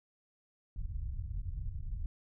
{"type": "low-pass noise", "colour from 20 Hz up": "pink", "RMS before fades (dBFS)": -38, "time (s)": [0.76, 2.06], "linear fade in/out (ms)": 2, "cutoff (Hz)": 100, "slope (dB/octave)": 24, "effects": []}